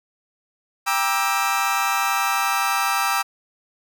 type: chord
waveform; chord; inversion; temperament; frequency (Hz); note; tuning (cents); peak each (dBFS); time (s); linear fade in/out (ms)
30% pulse; E half-diminished seventh; first; just; 791.1 / 949.3 / 1186.7 / 1318.5; G5 / Bb5 / D6 / E6; +16 / +31 / +18 / 0; -22 / -24 / -23 / -21; 0.86-3.23; 20
effects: none